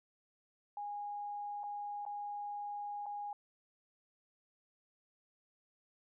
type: tone with dropouts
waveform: sine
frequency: 822 Hz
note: G#5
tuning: 18 cents flat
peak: -39 dBFS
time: 0.77-3.33 s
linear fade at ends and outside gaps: 2 ms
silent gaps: 1.634-1.638 / 2.052-2.063 / 3.059-3.064 s
effects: none